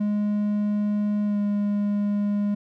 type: tone with pitch glide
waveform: triangle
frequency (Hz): 207.7 to 205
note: G#3 to G#3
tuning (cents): 0 to -22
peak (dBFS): -19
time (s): 0-2.55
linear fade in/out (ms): 10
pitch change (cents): -22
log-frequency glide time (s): 1.25-1.38
effects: none